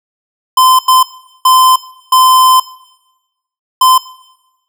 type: tone bursts at uneven times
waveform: square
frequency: 1030 Hz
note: C6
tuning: 28 cents flat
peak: -5 dBFS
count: 5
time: 0.57-0.79 / 0.88-1.03 / 1.45-1.76 / 2.12-2.6 / 3.81-3.98 s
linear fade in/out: 5 ms
effects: noise-tail reverb RT60 1.0 s tail -18 dB re dry